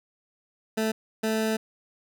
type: tone bursts at uneven times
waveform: 20% pulse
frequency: 219.8 Hz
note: A3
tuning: 2 cents flat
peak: -19 dBFS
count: 2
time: 0.77-0.92 / 1.23-1.57 s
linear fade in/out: 10 ms
effects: none